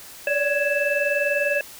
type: tone cluster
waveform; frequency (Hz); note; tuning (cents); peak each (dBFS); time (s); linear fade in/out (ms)
sine; 567 / 587 / 1666 / 2635; C#5 / D5 / G#6 / E7; +39 / -1 / +5 / -1; -25; 0.27-1.61; 2
effects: white hiss -42 dBFS RMS until 1.79 s